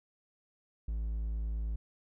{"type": "tone", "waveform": "triangle", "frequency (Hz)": 54.7, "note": "A1", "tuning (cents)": -9, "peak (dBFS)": -30, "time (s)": [0.88, 1.76], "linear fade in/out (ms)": 5, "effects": []}